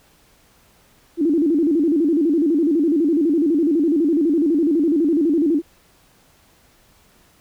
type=tone with vibrato; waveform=sine; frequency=311.1 Hz; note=D#4; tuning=in tune; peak=-14 dBFS; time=1.17-5.62 s; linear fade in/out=50 ms; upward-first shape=square; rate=12 Hz; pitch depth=140 cents each way; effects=pink hiss -55 dBFS RMS until 7.4 s